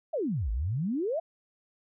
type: exponential two-way sweep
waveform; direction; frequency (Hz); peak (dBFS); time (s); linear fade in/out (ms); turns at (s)
sine; down then up; 698.5 to 50.6 to 698.5; -27; 0.13-1.2; 10; 0.51
effects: none